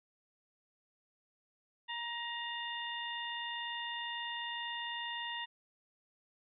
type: harmonic tone with a mistuned harmonic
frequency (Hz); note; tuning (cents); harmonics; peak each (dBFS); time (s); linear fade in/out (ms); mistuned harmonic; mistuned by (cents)
942; A#5; +18; 1 / 2 / 3 / 4; -43 / -42 / -43 / -45; 1.88-5.46; 20; 4; -88
effects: none